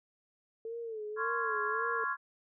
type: tone with vibrato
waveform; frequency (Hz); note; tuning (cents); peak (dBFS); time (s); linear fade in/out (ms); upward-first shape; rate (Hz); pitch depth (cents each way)
sine; 443.9; A4; +15; -37; 0.65-2.04; 2; sine; 1.8; 92
type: chord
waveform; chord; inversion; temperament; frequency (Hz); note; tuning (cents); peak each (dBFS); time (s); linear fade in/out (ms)
sine; Db major seventh; third; just; 1039.4 / 1108.7 / 1385.9 / 1663.1; C6 / Db6 / F6 / Ab6; -12 / 0 / -14 / +2; -38 / -36 / -36 / -36; 1.16-2.17; 50
effects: none